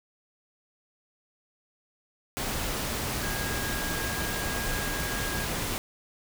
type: tone in noise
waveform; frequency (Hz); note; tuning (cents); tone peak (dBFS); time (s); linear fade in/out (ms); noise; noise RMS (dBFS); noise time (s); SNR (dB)
sine; 1633; G#6; -30; -36; 3.23-5.45; 0; pink; -31; 2.37-5.78; -8
effects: none